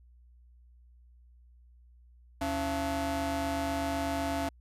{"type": "ring-modulated tone", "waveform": "30% pulse", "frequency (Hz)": 200.8, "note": "G3", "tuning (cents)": 42, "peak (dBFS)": -24, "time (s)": [2.41, 4.49], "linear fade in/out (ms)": 5, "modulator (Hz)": 478, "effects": ["added 60 Hz sine -55 dBFS peak until 4.6 s", "resampled to 32000 Hz"]}